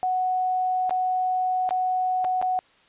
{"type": "tone with dropouts", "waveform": "sine", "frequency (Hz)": 740, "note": "F#5", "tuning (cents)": 0, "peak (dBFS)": -21, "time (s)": [0.03, 2.59], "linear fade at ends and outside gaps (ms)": 0, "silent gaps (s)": [[0.895, 0.908], [1.691, 1.708], [2.244, 2.248], [2.415, 2.425]], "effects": ["white hiss -58 dBFS RMS until 2.88 s", "resampled to 8000 Hz"]}